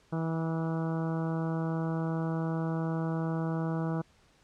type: harmonic tone with a mistuned harmonic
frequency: 162.6 Hz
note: E3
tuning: 23 cents flat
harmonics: 1 / 2 / 3 / 4 / 5 / 6 / 7 / 8 / 9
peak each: -30 / -36 / -40 / -42 / -44 / -46 / -47 / -48 / -49 dBFS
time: 0.12-4.02 s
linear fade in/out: 10 ms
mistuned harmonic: 7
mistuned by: +23 cents
effects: pink hiss -64 dBFS RMS until 4.43 s + low-pass 7000 Hz 12 dB/octave